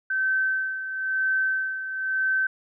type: tone with tremolo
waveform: sine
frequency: 1541 Hz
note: G6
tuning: 30 cents flat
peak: -20 dBFS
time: 0.1-2.47 s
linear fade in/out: 5 ms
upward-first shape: sine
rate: 1 Hz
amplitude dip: 65%
effects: none